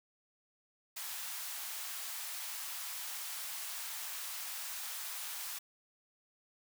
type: high-pass noise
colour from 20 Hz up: white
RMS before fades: -42 dBFS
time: 0.96-5.59 s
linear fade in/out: 10 ms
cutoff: 750 Hz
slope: 24 dB/octave
effects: none